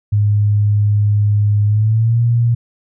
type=tone with pitch glide; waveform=sine; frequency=103.83 to 117.9 Hz; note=G#2 to A#2; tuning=0 to +20 cents; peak=-10 dBFS; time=0.12-2.55 s; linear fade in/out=10 ms; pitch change=+220 cents; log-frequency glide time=1.66-2.21 s; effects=none